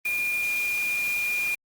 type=tone in noise; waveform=sine; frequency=2417 Hz; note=D7; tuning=49 cents sharp; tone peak=-24 dBFS; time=0.05-1.55 s; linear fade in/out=5 ms; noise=white; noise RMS=-37 dBFS; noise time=0.05-1.55 s; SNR=+10 dB; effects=Opus 32 kbps